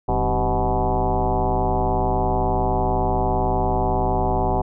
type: tone with frequency modulation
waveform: sine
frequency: 387.6 Hz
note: G4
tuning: 20 cents flat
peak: -17 dBFS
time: 0.08-4.62 s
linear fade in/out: 10 ms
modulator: 118 Hz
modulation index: 4.4
effects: none